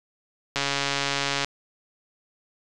click train, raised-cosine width 0.2 ms, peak -7 dBFS, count 125, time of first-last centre 0.56-1.446 s, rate 140 Hz, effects resampled to 24000 Hz

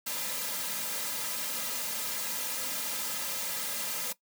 white noise with comb filter, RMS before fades -34 dBFS, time 0.06-4.13 s, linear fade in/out 10 ms, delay 2.7 ms, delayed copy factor -0.95, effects noise-tail reverb RT60 0.1 s tail -18 dB re dry + high-pass 200 Hz 12 dB/octave

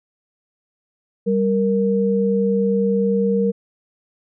sine tone pair together, 196.01 / 466.2 Hz, G3 / A#4, 0 / 0 cents, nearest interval octave + minor third, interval 1500 cents, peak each -18 dBFS, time 1.26-3.52 s, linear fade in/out 20 ms, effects none

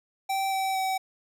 square tone with pitch steps, 776 / 768.9 / 761.8 Hz, G5 / G5 / G5, -18 / -34 / -50 cents, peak -26 dBFS, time 0.29-0.98 s, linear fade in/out 10 ms, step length 230 ms, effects none

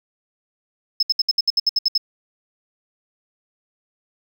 triangle tone bursts, 5200 Hz, E8, 24 cents flat, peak -11 dBFS, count 11, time 1-1.978 s, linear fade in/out 5 ms, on 28 ms, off 67 ms, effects tanh soft clip ceiling -11 dBFS

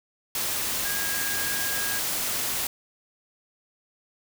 sine tone in noise, 1634 Hz, G#6, 29 cents flat, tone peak -32 dBFS, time 0.85-1.99 s, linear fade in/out 2 ms, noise white, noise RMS -28 dBFS, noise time 0.35-2.67 s, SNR -7 dB, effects none

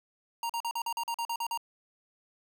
square tone bursts, 932.3 Hz, A#5, in tune, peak -31 dBFS, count 11, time 0.43-1.575 s, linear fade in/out 2 ms, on 65 ms, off 43 ms, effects 10-bit

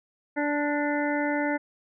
harmonic tone with a mistuned harmonic, 292.2 Hz, D4, 9 cents flat, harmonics 1 / 2 / 3 / 5 / 6 / 7, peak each -27 / -30 / -32 / -34 / -35 / -35 dBFS, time 0.36-1.58 s, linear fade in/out 20 ms, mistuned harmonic 6, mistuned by +20 cents, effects none

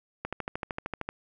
click train, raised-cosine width 0.5 ms, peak -17 dBFS, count 12, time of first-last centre 0.25-1.09 s, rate 13.1 Hz, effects none

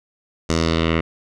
10% pulse tone with low-pass filter sweep, 81.9 Hz, E2, 11 cents flat, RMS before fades -19 dBFS, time 0.49-1.01 s, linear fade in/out 10 ms, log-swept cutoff 6800 to 2300 Hz, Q 2.1, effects none

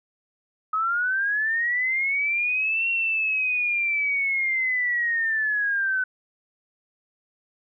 sine linear two-way sweep, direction up then down, 1262 to 2740 to 1500 Hz, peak -21 dBFS, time 0.73-6.04 s, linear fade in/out 5 ms, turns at 2.89 s, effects none

